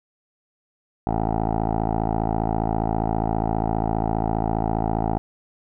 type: tone with low-pass filter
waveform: 10% pulse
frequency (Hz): 54.9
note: A1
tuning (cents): -3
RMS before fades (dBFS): -23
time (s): 1.07-5.18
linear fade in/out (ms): 0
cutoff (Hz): 760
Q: 4.1
effects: none